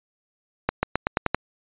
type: accelerating click train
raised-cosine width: 0.5 ms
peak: -5 dBFS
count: 7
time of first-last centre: 0.69-1.346 s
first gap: 140 ms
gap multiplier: 0.9
effects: resampled to 8000 Hz